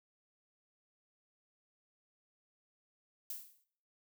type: noise with exponential decay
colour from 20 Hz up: violet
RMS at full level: -39 dBFS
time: 3.3-3.64 s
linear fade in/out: 2 ms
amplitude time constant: 73 ms
effects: noise-tail reverb RT60 0.6 s tail -19 dB re dry